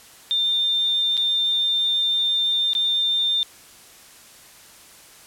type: tone with dropouts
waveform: sine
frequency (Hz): 3603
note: A7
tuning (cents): +40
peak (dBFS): -18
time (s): 0.31-3.43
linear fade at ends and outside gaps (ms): 0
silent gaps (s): 1.169-1.176 / 2.733-2.751
effects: white hiss -47 dBFS RMS until 5.26 s + low-pass 12000 Hz 12 dB/octave